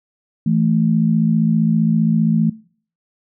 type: tone pair together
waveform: sine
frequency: 164.81 / 220 Hz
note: E3 / A3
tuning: 0 / 0 cents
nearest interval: perfect fourth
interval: 500 cents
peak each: -16 dBFS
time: 0.46-2.5 s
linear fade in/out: 5 ms
effects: noise-tail reverb RT60 0.5 s tail -21 dB re dry